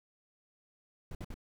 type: noise bursts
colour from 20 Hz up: brown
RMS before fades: -41 dBFS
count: 3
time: 1.11-1.342 s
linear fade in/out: 2 ms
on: 40 ms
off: 56 ms
effects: none